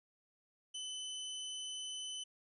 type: tone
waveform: sawtooth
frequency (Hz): 3024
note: F#7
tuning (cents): +37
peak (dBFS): -38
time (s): 0.74-2.24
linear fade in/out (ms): 10
effects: resampled to 24000 Hz